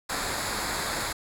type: noise with comb filter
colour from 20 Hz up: pink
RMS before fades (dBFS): -30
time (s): 0.09-1.13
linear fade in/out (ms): 10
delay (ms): 0.34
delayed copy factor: -0.65
effects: low-pass 12000 Hz 12 dB/octave